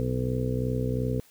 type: harmonic tone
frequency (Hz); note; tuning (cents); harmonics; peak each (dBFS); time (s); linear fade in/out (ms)
62.8; B1; +30; 1 / 2 / 3 / 4 / 5 / 6 / 7 / 8; -35 / -28 / -38 / -32 / -42 / -43 / -33 / -35; 0-1.2; 0
effects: white hiss -58 dBFS RMS until 1.3 s